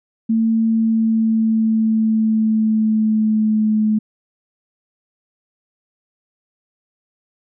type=tone with pitch glide; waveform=sine; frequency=224.6 to 215.1 Hz; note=A3 to A3; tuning=+36 to -39 cents; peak=-13 dBFS; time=0.29-3.99 s; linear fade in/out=10 ms; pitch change=-75 cents; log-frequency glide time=0.69-3.81 s; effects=none

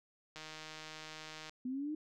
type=click train; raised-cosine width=0.2 ms; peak=-30 dBFS; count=178; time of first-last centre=0.36-1.495 s; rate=156 Hz
type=linear sweep; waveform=sine; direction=up; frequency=246.9 to 311.8 Hz; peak=-36 dBFS; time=1.65-1.95 s; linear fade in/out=5 ms
effects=none

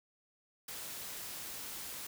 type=noise; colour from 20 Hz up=white; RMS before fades=-44 dBFS; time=0.68-2.07 s; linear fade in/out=5 ms; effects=none

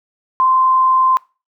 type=tone with frequency modulation; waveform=sine; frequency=1040 Hz; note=C6; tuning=11 cents flat; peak=-10 dBFS; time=0.4-1.17 s; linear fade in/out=0 ms; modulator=30.6 Hz; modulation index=0.29; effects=noise-tail reverb RT60 0.3 s tail -23 dB re dry

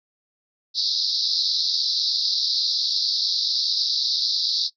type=band-pass noise; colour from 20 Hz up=white; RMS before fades=-23 dBFS; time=0.74-4.7 s; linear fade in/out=50 ms; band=3800 to 5200 Hz; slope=96 dB/octave; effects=noise-tail reverb RT60 0.1 s tail -19 dB re dry

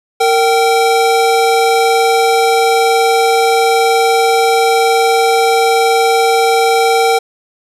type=tone pair together; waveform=square; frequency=460.2 / 774 Hz; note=A#4 / G5; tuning=-22 / -22 cents; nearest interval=major sixth; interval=900 cents; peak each=-12 dBFS; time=0.2-7.19 s; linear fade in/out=10 ms; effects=low-pass 11000 Hz 12 dB/octave + 7-bit

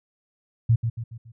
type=tone with echo; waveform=sine; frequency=115.1 Hz; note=A#2; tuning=22 cents flat; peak=-14 dBFS; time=0.69-0.76 s; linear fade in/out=10 ms; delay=140 ms; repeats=4; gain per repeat=-7 dB; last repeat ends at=1.32 s; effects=none

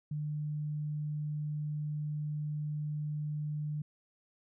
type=tone; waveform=sine; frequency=150 Hz; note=D3; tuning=37 cents sharp; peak=-33 dBFS; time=0.11-3.82 s; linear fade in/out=5 ms; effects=none

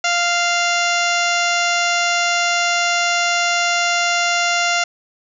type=harmonic tone; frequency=696 Hz; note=F5; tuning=6 cents flat; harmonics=1 / 2 / 3 / 4 / 5 / 6 / 7 / 8 / 9 / 10; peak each=-21 / -21 / -22 / -23 / -29 / -29 / -31 / -27 / -31 / -28 dBFS; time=0.04-4.84 s; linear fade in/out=5 ms; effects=none

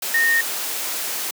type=tone in noise; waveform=sine; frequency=1843 Hz; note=A#6; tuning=20 cents flat; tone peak=-15 dBFS; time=0.14-0.41 s; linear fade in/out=5 ms; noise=white; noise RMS=-26 dBFS; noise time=0.02-1.31 s; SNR=+8 dB; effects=high-pass 300 Hz 12 dB/octave

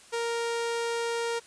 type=tone; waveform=sawtooth; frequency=466.2 Hz; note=A#4; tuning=in tune; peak=-24 dBFS; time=0.12-1.4 s; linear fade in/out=20 ms; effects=white hiss -53 dBFS RMS until 1.46 s + resampled to 22050 Hz

